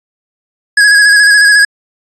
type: tone with vibrato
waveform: square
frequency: 1661.2 Hz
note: G#6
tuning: in tune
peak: -4 dBFS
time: 0.77-1.65 s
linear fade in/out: 5 ms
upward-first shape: square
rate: 14 Hz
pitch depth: 27 cents each way
effects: resampled to 24000 Hz